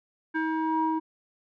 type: tone with low-pass filter sweep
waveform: square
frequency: 318.7 Hz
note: D#4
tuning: 42 cents sharp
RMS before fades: -27 dBFS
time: 0.34-1 s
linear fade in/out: 20 ms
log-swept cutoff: 1600 to 790 Hz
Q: 4.4
effects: none